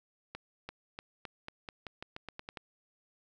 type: accelerating click train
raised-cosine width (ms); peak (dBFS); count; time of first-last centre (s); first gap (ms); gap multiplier
0.3; -25; 13; 0.35-2.572; 340; 0.88
effects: none